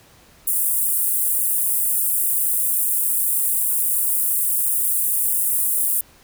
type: high-pass noise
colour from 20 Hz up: pink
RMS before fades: -20 dBFS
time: 0.47-6.01 s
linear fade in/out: 5 ms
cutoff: 9000 Hz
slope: 48 dB/octave
effects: pink hiss -51 dBFS RMS until 6.23 s